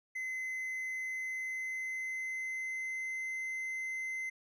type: tone with pitch glide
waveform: triangle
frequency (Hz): 2047 to 2062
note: C7 to C7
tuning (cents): -38 to -26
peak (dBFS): -34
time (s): 0.15-4.3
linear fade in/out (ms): 10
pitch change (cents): +12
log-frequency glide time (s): 0.98-3.31
effects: none